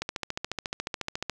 click train, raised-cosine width 0.2 ms, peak -13 dBFS, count 19, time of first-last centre 0.02-1.297 s, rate 14.1 Hz, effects none

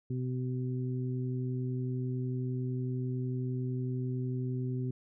harmonic tone, 127 Hz, B2, 49 cents sharp, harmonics 1 / 2 / 3, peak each -32 / -38 / -42 dBFS, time 0.1-4.91 s, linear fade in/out 5 ms, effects none

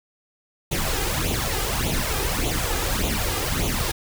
pink noise with flanger, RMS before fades -24 dBFS, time 0.71-3.92 s, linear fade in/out 10 ms, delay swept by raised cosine 0.29 to 2.49 ms, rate 1.7 Hz, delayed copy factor +0.7, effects none

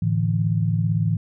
sine chord, A suspended fourth, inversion none, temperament equal with one note detuned, 109.18 / 146.83 / 164.81 Hz, A2 / D3 / E3, -13 / 0 / 0 cents, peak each -21 / -26 / -22 dBFS, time 0.02-1.17 s, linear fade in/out 5 ms, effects none

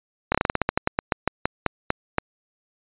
slowing click train, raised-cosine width 0.5 ms, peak -4 dBFS, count 18, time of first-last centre 0.32-2.183 s, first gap 26 ms, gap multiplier 1.16, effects resampled to 8000 Hz

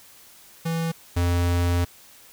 square tone pair in turn, 164.81 / 87.31 Hz, E3 / F2, 0 / 0 cents, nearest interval major seventh, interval 1100 cents, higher first, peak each -24 / -20 dBFS, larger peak second, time 0.65-0.92 / 1.16-1.85 s, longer second, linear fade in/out 10 ms, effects white hiss -50 dBFS RMS until 2.32 s

